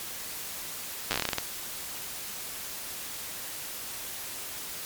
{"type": "slowing click train", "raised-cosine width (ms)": 0.2, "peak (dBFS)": -9, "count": 12, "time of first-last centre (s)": [1.11, 1.384], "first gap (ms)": 9, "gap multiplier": 1.19, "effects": ["white hiss -38 dBFS RMS until 4.85 s", "MP3 96 kbps"]}